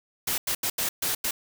white noise bursts at uneven times, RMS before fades -27 dBFS, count 6, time 0.27-0.38 / 0.47-0.55 / 0.63-0.7 / 0.78-0.89 / 1.02-1.15 / 1.24-1.31 s, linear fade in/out 5 ms, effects none

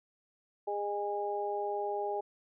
harmonic tone, 204.5 Hz, G#3, 26 cents flat, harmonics 2 / 3 / 4, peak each -35 / -39 / -35 dBFS, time 0.67-2.21 s, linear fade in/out 10 ms, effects none

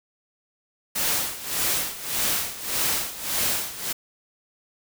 white noise with tremolo, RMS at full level -23 dBFS, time 0.95-3.93 s, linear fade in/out 10 ms, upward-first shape sine, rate 1.7 Hz, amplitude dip 80%, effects none

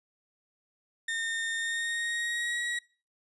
35% pulse tone with pitch glide, 1825 to 1911.3 Hz, A#6 to A#6, -37 to +43 cents, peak -28 dBFS, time 1.08-2.79 s, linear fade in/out 5 ms, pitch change +80 cents, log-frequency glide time 1.56-2.61 s, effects noise-tail reverb RT60 0.4 s tail -24 dB re dry + resampled to 24000 Hz

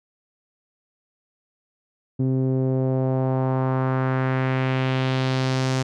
sawtooth tone with low-pass filter sweep, 130.81 Hz, C3, in tune, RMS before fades -22 dBFS, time 2.19-5.83 s, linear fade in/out 10 ms, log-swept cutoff 300 to 6600 Hz, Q 1.6, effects none

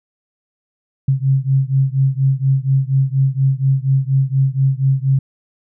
sine beating tone pair, 133 / 137.2 Hz, C3 / C#3, +29 / -17 cents, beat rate 4.2 Hz, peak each -15 / -16 dBFS, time 1.08-5.19 s, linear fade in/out 5 ms, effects none

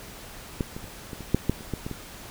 clicks, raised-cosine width 3 ms, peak -12 / -22 / -28 / -22 / -24 / -6 / -8 / -27 / -15 / -19 / -20 dBFS, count 11, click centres 0.608 / 0.765 / 0.842 / 1.132 / 1.207 / 1.346 / 1.496 / 1.608 / 1.737 / 1.865 / 1.913 s, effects pink hiss -43 dBFS RMS until 2.3 s

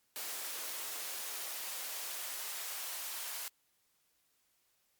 white noise with high-pass filter sweep, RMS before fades -41 dBFS, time 0.16-3.48 s, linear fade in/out 0 ms, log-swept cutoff 400 to 770 Hz, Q 0.87, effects white hiss -75 dBFS RMS until 4.99 s + MP3 96 kbps

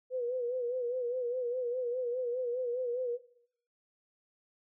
sine tone with vibrato, 493.9 Hz, B4, in tune, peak -31 dBFS, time 0.1-3.19 s, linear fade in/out 50 ms, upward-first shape sine, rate 4.9 Hz, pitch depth 73 cents each way, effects noise-tail reverb RT60 0.7 s tail -19 dB re dry

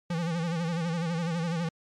square tone with vibrato, 167.8 Hz, E3, 31 cents sharp, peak -28 dBFS, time 0.1-1.69 s, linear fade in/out 5 ms, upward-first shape sine, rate 12 Hz, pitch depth 83 cents each way, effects low-pass 6000 Hz 12 dB/octave + MP3 64 kbps

